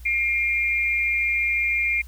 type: tone pair together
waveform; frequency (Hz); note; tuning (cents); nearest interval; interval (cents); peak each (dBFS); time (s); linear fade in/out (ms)
sine; 2127 / 2387; C7 / D7; +28 / +28; major second; 200; -23 / -22; 0.05-2.02; 10
effects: added 60 Hz sine -38 dBFS peak until 2.07 s + white hiss -54 dBFS RMS until 2.07 s